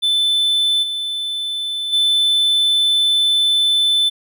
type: tone with level steps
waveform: triangle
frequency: 3520 Hz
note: A7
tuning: in tune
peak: -12 / -19 / -11 dBFS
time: 0.02-4.1 s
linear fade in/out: 20 ms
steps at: 0.82 / 1.92 s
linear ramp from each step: 20 ms
effects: none